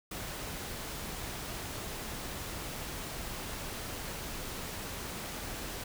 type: noise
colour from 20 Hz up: pink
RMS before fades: -40 dBFS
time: 0.11-5.84 s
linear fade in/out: 5 ms
effects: none